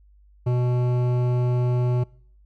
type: tone with hard clipping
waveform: triangle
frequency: 123.47 Hz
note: B2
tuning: in tune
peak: -21 dBFS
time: 0.46-2.04 s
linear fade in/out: 10 ms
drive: 17 dB
effects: noise-tail reverb RT60 0.6 s tail -25 dB re dry + added 50 Hz sine -51 dBFS peak until 2.45 s